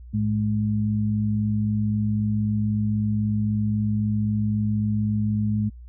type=tone pair together; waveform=sine; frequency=107.27 / 211.1 Hz; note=A2 / G#3; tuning=-44 / +29 cents; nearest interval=octave; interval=1173 cents; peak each=-23 dBFS; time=0.13-5.7 s; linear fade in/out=20 ms; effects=added 60 Hz sine -39 dBFS peak until 5.88 s